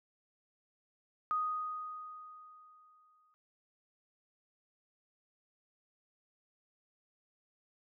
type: tone with exponential decay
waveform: sine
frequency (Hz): 1244.5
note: D#6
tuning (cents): 0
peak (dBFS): -29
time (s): 1.31-3.34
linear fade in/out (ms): 0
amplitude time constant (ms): 440
effects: none